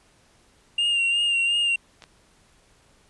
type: tone with vibrato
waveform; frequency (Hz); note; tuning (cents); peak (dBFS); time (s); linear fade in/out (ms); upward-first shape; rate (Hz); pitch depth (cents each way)
triangle; 2794; F7; 0; -18; 0.78-1.76; 5; sine; 2.8; 33
type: clicks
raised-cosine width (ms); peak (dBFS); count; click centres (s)
0.2; -26; 2; 2.022 / 2.039
effects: pink hiss -59 dBFS RMS until 3.09 s + resampled to 24000 Hz